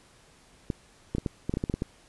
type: clicks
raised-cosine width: 3 ms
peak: -15 dBFS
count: 11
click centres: 0.702 / 1.15 / 1.183 / 1.262 / 1.495 / 1.539 / 1.571 / 1.639 / 1.698 / 1.74 / 1.821 s
effects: pink hiss -58 dBFS RMS until 2.08 s + resampled to 24000 Hz